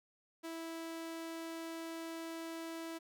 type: tone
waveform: sawtooth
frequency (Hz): 328.5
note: E4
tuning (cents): -6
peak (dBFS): -38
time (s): 0.43-2.99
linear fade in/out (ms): 20
effects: none